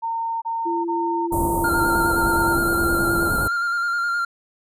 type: tone bursts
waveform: sine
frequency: 914 Hz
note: A#5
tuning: 34 cents flat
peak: -22 dBFS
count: 6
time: 0.02-2.56 s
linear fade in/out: 20 ms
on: 400 ms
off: 28 ms
type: tone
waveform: sine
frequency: 339.3 Hz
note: F4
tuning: 50 cents flat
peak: -23 dBFS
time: 0.65-3.3 s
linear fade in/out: 20 ms
type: band-stop noise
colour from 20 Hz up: pink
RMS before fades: -25 dBFS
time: 1.32-3.48 s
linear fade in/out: 5 ms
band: 990 to 8500 Hz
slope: 48 dB/octave
type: tone with vibrato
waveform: triangle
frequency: 1396.9 Hz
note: F6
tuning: in tune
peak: -18 dBFS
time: 1.64-4.25 s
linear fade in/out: 5 ms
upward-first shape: square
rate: 9.6 Hz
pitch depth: 21 cents each way
effects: resampled to 32000 Hz